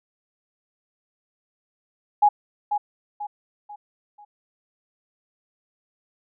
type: tone with echo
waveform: sine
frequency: 830 Hz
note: G#5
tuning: 1 cent flat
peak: -12 dBFS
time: 2.22-2.29 s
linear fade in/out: 10 ms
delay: 490 ms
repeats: 4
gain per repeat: -8 dB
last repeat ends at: 4.25 s
effects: none